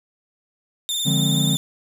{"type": "tone with vibrato", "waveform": "sawtooth", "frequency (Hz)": 3594, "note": "A7", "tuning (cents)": 36, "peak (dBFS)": -19, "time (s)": [0.89, 1.57], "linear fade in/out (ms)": 0, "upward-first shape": "sine", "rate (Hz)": 19, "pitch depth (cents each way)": 40}
{"type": "chord", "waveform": "triangle", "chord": "D half-diminished seventh", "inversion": "none", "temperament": "equal", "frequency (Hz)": [146.83, 174.61, 207.7, 261.6], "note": ["D3", "F3", "Ab3", "C4"], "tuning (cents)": [0, 0, 0, 0], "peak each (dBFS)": [-19, -22, -24, -24], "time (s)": [1.05, 1.57], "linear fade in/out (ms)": 20}
{"effects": ["7-bit"]}